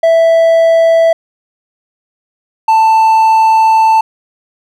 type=tone pair in turn; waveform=triangle; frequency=659.3 / 885.7 Hz; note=E5 / A5; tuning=0 / +11 cents; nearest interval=perfect fourth; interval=511 cents; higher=second; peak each=-3 dBFS; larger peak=neither; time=0.03-1.13 / 2.68-4.01 s; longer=second; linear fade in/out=5 ms; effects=none

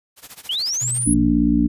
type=noise with tremolo; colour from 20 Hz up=white; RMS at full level=-36 dBFS; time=0.16-1.05 s; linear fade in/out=50 ms; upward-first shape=sine; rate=14 Hz; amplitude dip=90%
type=linear sweep; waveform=sine; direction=up; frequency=2807 to 10830 Hz; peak=-20 dBFS; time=0.49-1.14 s; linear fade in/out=5 ms
type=tone; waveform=sine; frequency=122.5 Hz; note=B2; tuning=14 cents flat; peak=-25 dBFS; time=0.81-1.32 s; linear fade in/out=20 ms
type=harmonic tone; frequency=58.27 Hz; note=A#1; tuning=in tune; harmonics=1 / 3 / 4 / 5; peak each=-23 / -23 / -18 / -17 dBFS; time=1.06-1.68 s; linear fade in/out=20 ms
effects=resampled to 32000 Hz

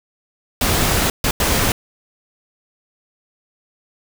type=noise bursts at uneven times; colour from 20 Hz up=pink; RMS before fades=-17 dBFS; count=3; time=0.61-1.1 / 1.24-1.31 / 1.4-1.72 s; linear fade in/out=2 ms; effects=none

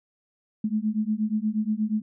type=beating tone pair; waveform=sine; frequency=210.7 / 219.1 Hz; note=G#3 / A3; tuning=+25 / -7 cents; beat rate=8.4 Hz; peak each=-26 / -26 dBFS; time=0.64-2.02 s; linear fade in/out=5 ms; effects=none

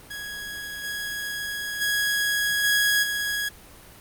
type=tone with level steps; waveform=sawtooth; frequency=1661.2 Hz; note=G#6; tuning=in tune; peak=-29 / -25 / -18 / -15 / -21 dBFS; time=0.1-3.49 s; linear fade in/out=10 ms; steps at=0.83 / 1.8 / 2.63 / 3.02 s; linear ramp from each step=20 ms; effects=pink hiss -47 dBFS RMS until 4 s + Opus 32 kbps

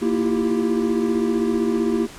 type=tone cluster; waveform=triangle; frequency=232.5 / 327.5 / 343 / 392.7 Hz; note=A#3 / E4 / F4 / G4; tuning=-4 / -11 / -31 / +3 cents; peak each=-20 / -22 / -23 / -22 dBFS; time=0.01-2.07 s; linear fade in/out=20 ms; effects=pink hiss -40 dBFS RMS until 2.18 s + low-pass 10000 Hz 12 dB/octave

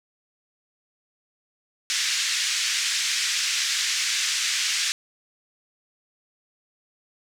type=band-pass noise; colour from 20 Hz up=white; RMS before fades=-25 dBFS; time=1.9-4.92 s; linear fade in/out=0 ms; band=1700 to 6800 Hz; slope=24 dB/octave; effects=none

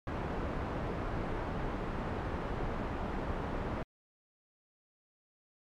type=low-pass noise; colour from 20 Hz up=pink; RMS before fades=-36 dBFS; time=0.07-3.83 s; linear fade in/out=2 ms; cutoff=1300 Hz; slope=12 dB/octave; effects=MP3 96 kbps

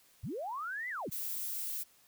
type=linear two-way sweep; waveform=sine; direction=up then down; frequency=69.3 to 2057 to 69.3 Hz; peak=-36 dBFS; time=0.23-1.1 s; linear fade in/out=10 ms; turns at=0.89 s
type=noise; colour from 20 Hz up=violet; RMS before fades=-38 dBFS; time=1.11-1.84 s; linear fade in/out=20 ms
effects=white hiss -65 dBFS RMS until 2.07 s

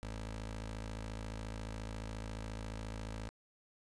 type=tone with notch filter; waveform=15% pulse; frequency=54.3 Hz; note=A1; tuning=22 cents flat; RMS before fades=-43 dBFS; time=0.03-3.29 s; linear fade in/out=0 ms; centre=150 Hz; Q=1.7; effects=resampled to 22050 Hz + 10-bit

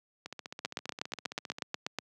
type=two click trains; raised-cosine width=0.2 ms; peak=-15 / -23 dBFS; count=12 / 21; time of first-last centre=0.65-1.987 / 0.26-1.585 s; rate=8.23 / 15.1 Hz; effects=high-pass 150 Hz 12 dB/octave

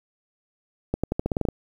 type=accelerating click train; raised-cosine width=2 ms; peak=-10 dBFS; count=10; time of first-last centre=0.94-1.487 s; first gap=96 ms; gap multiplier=0.88; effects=8-bit

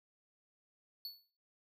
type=tone with exponential decay; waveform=square; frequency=4435 Hz; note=C#8; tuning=in tune; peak=-39 dBFS; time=1.05-1.3 s; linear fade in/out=1 ms; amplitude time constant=53 ms; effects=noise-tail reverb RT60 0.4 s tail -20 dB re dry

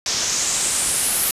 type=noise with low-pass filter sweep; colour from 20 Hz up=white; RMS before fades=-21 dBFS; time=0.06-1.31 s; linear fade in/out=2 ms; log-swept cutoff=5600 to 12000 Hz; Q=3.3; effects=resampled to 32000 Hz

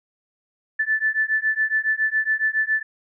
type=beating tone pair; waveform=sine; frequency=1749 / 1756.2 Hz; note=A6 / A6; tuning=-11 / -4 cents; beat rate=7.2 Hz; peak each=-22 dBFS; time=0.79-2.83 s; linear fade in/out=10 ms; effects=none

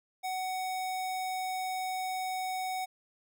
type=tone; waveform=square; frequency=747 Hz; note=F#5; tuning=16 cents sharp; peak=-33 dBFS; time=0.23-2.86 s; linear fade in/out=20 ms; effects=none

